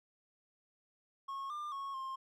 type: tone with pitch steps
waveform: triangle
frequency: 1092 / 1197 / 1099 / 1061 Hz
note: C#6 / D6 / C#6 / C6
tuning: -26 / +33 / -15 / +24 cents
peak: -37 dBFS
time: 1.28-2.16 s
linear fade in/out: 10 ms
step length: 220 ms
effects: none